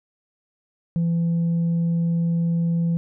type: tone with tanh clipping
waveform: sine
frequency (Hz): 168.4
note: E3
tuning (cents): +37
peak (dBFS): -19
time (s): 0.96-2.97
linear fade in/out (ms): 0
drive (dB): 1
effects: none